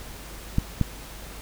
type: clicks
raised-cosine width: 5 ms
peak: -8 dBFS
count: 2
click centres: 0.584 / 0.813 s
effects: added 50 Hz sine -41 dBFS peak until 1.41 s + pink hiss -42 dBFS RMS until 1.41 s